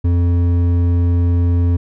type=tone with hard clipping; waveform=triangle; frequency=87 Hz; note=F2; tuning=6 cents flat; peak=-13 dBFS; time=0.04-1.77 s; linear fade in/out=10 ms; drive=12 dB; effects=none